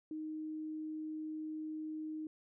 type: tone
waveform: sine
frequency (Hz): 311.1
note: D#4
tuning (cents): 0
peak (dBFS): -39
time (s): 0.11-2.27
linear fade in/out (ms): 2
effects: none